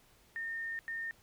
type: tone bursts at uneven times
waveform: sine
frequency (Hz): 1824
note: A#6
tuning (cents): -38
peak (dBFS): -36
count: 2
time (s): 0.36-0.79 / 0.88-1.11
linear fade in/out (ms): 0
effects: pink hiss -65 dBFS RMS until 1.22 s